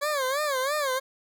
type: tone with vibrato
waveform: 20% pulse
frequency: 558 Hz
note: C#5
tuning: 11 cents sharp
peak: -20 dBFS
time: 0.01-1 s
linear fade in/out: 20 ms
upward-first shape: sine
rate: 3 Hz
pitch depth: 150 cents each way
effects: none